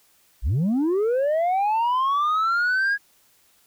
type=linear sweep; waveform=sine; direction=up; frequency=42.31 to 1661.2 Hz; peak=-16 dBFS; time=0.42-2.98 s; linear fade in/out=50 ms; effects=tanh soft clip ceiling -18 dBFS + white hiss -60 dBFS RMS until 3.66 s